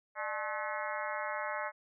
harmonic tone with a mistuned harmonic, 214.8 Hz, A3, 41 cents flat, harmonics 3 / 4 / 5 / 6 / 7 / 8 / 9 / 10, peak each -40 / -41 / -42 / -43 / -43 / -44 / -45 / -45 dBFS, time 0.15-1.72 s, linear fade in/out 50 ms, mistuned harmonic 3, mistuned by -120 cents, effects none

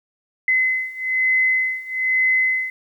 sine beating tone pair, 2039 / 2040.1 Hz, C7 / C7, -45 / -44 cents, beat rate 1.1 Hz, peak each -21 / -19 dBFS, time 0.48-2.7 s, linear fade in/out 2 ms, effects 9-bit

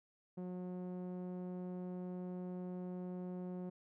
sawtooth tone with low-pass filter, 181.1 Hz, F#3, 37 cents flat, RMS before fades -44 dBFS, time 0.37-3.7 s, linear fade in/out 10 ms, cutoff 560 Hz, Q 0.75, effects none

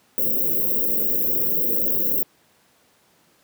white band-stop noise, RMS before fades -21 dBFS, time 0.18-2.23 s, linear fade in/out 0 ms, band 560 to 14000 Hz, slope 96 dB/octave, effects pink hiss -59 dBFS RMS until 3.43 s + high-pass 150 Hz 12 dB/octave

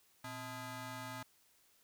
15% pulse ring-modulated tone, 378.9 Hz, F#4, 41 cents sharp, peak -34 dBFS, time 0.24-1.23 s, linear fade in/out 5 ms, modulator 497 Hz, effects white hiss -70 dBFS RMS until 1.83 s

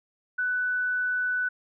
sine tone, 1492 Hz, F#6, 14 cents sharp, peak -24 dBFS, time 0.38-1.49 s, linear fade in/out 10 ms, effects none

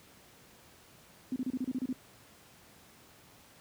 sine tone bursts, 256 Hz, C4, 38 cents flat, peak -30 dBFS, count 9, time 1.32-1.928 s, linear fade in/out 2 ms, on 40 ms, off 31 ms, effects pink hiss -58 dBFS RMS until 3.6 s + high-pass 80 Hz 12 dB/octave

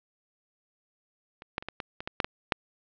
clicks, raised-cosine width 0.3 ms, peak -27 / -12 / -24 / -18 / -17 / -20 / -16 / -8 / -12 / -6 dBFS, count 10, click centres 1.421 / 1.581 / 1.625 / 1.686 / 1.802 / 2.005 / 2.075 / 2.202 / 2.245 / 2.522 s, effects low-pass 4000 Hz 12 dB/octave

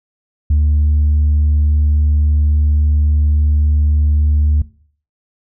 sine tone with tanh clipping, 74.7 Hz, D2, 30 cents sharp, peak -10 dBFS, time 0.5-4.62 s, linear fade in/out 5 ms, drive 1 dB, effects noise-tail reverb RT60 0.5 s tail -18 dB re dry

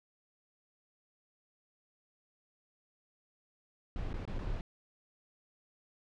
brown noise with dropouts, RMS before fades -37 dBFS, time 3.96-4.61 s, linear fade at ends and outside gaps 1 ms, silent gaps 4.131-4.141 / 4.253-4.276 / 4.384-4.389 s, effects low-pass 4000 Hz 12 dB/octave

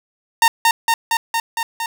sawtooth tone with echo, 917 Hz, A#5, 29 cents flat, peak -5 dBFS, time 0.42-0.48 s, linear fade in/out 2 ms, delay 230 ms, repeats 6, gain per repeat -2 dB, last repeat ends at 1.86 s, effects 7-bit

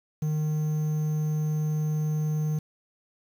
triangle tone with quantisation, 153.3 Hz, D#3, 25 cents flat, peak -22 dBFS, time 0.22-2.59 s, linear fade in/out 5 ms, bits 8, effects none

